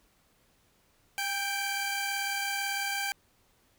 sawtooth tone cluster, 802 / 1566 / 2340 Hz, G5 / G6 / D7, +39 / -2 / -7 cents, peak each -31 dBFS, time 1.18-3.12 s, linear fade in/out 0 ms, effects pink hiss -67 dBFS RMS until 3.78 s

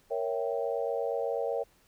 sine chord, A# diminished seventh, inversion none, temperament equal, 466.2 / 554.4 / 659.3 / 784 Hz, A#4 / C#5 / E5 / G5, 0 / 0 / 0 / 0 cents, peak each -32 / -33 / -36 / -38 dBFS, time 0.1-1.64 s, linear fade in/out 20 ms, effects pink hiss -65 dBFS RMS until 1.87 s

